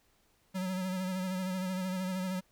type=tone with vibrato; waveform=square; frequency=185.9 Hz; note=F#3; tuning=8 cents sharp; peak=-33 dBFS; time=0.54-2.41 s; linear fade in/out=20 ms; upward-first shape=sine; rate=13 Hz; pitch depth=40 cents each way; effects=pink hiss -70 dBFS RMS until 2.51 s